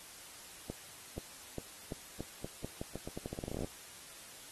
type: accelerating click train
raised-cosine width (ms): 2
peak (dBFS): -26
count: 24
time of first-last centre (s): 0.7-3.646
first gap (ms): 480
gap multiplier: 0.84
effects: white hiss -52 dBFS RMS until 4.51 s + AAC 32 kbps